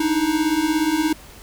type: beating tone pair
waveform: square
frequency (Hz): 300.6 / 317.6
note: D4 / D#4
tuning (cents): +40 / +36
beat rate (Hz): 17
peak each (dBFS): -23 / -20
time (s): 0-1.13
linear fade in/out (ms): 5
effects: added 50 Hz sine -45 dBFS peak until 1.42 s + pink hiss -44 dBFS RMS until 1.42 s